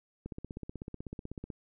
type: click train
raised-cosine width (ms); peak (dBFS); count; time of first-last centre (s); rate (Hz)
3; -27; 21; 0.26-1.502; 16.1
effects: none